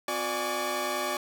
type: tone cluster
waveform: sawtooth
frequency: 257.9 / 358.7 / 594 / 829 / 1138 Hz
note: C4 / F4 / D5 / G#5 / C#6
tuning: -25 / +46 / +20 / -3 / +45 cents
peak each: -37 / -32 / -29 / -32 / -30 dBFS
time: 0.08-1.17 s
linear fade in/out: 2 ms
effects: none